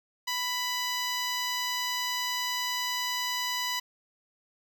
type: tone with notch filter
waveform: 10% pulse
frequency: 990 Hz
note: B5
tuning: 4 cents sharp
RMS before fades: -31 dBFS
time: 0.27-3.8 s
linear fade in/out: 10 ms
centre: 11000 Hz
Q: 1.8
effects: none